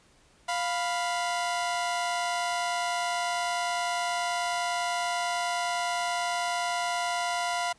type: tone pair together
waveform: sawtooth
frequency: 700 / 989.9 Hz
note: F5 / B5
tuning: +4 / +4 cents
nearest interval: tritone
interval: 600 cents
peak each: -25 / -28 dBFS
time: 0.48-7.73 s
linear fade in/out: 10 ms
effects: pink hiss -61 dBFS RMS until 7.78 s + resampled to 22050 Hz